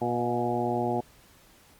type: harmonic tone with a mistuned harmonic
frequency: 120 Hz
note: B2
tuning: 49 cents flat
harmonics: 1 / 2 / 3 / 4 / 5 / 6 / 7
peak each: -35 / -32 / -31 / -35 / -35 / -31 / -33 dBFS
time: 0.01-1.01 s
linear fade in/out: 10 ms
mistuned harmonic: 5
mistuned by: +53 cents
effects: pink hiss -57 dBFS RMS until 1.79 s + Opus 48 kbps